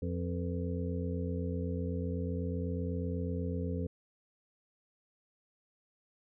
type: harmonic tone with a mistuned harmonic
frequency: 88 Hz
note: F2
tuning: 14 cents sharp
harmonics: 1 / 2 / 3 / 5 / 6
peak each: -35 / -38 / -40 / -42 / -43 dBFS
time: 0.02-3.87 s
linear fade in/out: 5 ms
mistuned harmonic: 6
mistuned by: -93 cents
effects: none